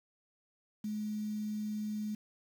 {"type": "tone with quantisation", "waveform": "sine", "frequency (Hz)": 212.1, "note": "G#3", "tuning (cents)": 37, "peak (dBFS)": -34, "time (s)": [0.84, 2.15], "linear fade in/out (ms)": 5, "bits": 9, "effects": []}